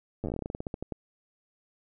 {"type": "slowing click train", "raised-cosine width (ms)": 2, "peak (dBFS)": -20, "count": 19, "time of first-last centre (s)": [0.24, 0.923], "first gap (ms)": 9, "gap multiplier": 1.15, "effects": []}